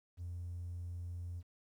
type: tone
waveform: triangle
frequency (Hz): 87.31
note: F2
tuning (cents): 0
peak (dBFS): -37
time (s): 0.17-1.43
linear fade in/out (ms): 50
effects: tanh soft clip ceiling -37 dBFS + 12-bit